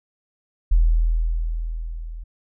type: tone with level ramp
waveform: sine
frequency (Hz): 40.87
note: E1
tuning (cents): -14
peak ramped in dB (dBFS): -11 to -31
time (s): 0.71-2.24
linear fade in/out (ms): 10
effects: none